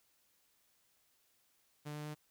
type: tone with pitch steps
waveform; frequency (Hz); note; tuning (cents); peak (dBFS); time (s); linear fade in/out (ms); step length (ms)
sawtooth; 148.7 / 149.82 / 150.95; D3 / D3 / D3; +22 / +35 / +48; -38; 1.85-2.15; 20; 100
effects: white hiss -74 dBFS RMS until 2.3 s